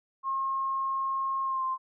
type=tone with pitch glide; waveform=sine; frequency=1075 to 1048 Hz; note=C6 to C6; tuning=+47 to +2 cents; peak=-27 dBFS; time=0.23-1.78 s; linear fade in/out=50 ms; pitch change=-45 cents; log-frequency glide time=1.43-1.65 s; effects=none